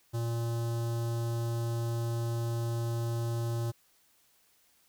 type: tone with notch filter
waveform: square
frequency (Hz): 116.54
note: A#2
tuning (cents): 0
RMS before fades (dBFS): -32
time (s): 0.13-3.72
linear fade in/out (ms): 20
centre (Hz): 2200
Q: 0.74
effects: white hiss -67 dBFS RMS until 4.88 s